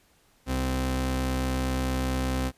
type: tone pair together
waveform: sawtooth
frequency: 64.9 / 129.8 Hz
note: C2 / C3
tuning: -13 / -13 cents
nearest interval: octave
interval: 1200 cents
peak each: -23 dBFS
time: 0.46-2.52 s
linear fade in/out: 50 ms
effects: pink hiss -63 dBFS RMS until 2.57 s + resampled to 32000 Hz